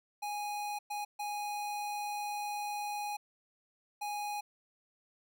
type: tone bursts at uneven times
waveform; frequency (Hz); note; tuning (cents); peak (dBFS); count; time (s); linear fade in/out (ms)
square; 828; G#5; -5; -36; 4; 0.22-0.79 / 0.9-1.05 / 1.19-3.17 / 4.01-4.41; 10
effects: none